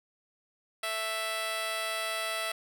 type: tone with amplitude modulation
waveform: 10% pulse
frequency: 660 Hz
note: E5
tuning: 2 cents sharp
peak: -20 dBFS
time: 0.83-2.52 s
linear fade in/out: 5 ms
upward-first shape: sine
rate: 215 Hz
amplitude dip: 55%
effects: none